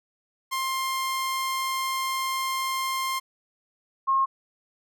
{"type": "tone pair in turn", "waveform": ["sawtooth", "sine"], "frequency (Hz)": [1057, 1075.5], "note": ["C6", "C6"], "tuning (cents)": [17, 47], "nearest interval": "unison", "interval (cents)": 30, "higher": "second", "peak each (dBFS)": [-22, -19], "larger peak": "second", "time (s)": [[0.51, 3.2], [4.07, 4.26]], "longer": "first", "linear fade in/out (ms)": 20, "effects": []}